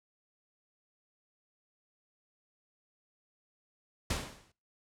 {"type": "noise with exponential decay", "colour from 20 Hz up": "pink", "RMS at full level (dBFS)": -30, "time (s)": [4.1, 4.52], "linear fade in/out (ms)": 5, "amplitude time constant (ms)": 91, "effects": ["noise-tail reverb RT60 0.4 s tail -24 dB re dry", "low-pass 9000 Hz 12 dB/octave"]}